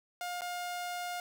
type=tone with dropouts; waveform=sawtooth; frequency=710 Hz; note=F5; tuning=28 cents sharp; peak=-32 dBFS; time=0.21-1.2 s; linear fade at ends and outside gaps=1 ms; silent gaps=0.409-0.418 s; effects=none